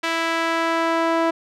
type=tone with band-pass filter sweep; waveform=sawtooth; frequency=330 Hz; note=E4; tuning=2 cents sharp; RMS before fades=-21 dBFS; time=0.03-1.31 s; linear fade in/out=10 ms; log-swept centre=2200 to 810 Hz; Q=0.91; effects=none